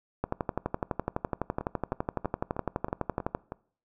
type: two click trains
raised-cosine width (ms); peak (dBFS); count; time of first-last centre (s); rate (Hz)
1; -21 / -14; 7 / 38; 1.61-3.521 / 0.24-3.349; 3.14 / 11.9
effects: noise-tail reverb RT60 0.5 s tail -22 dB re dry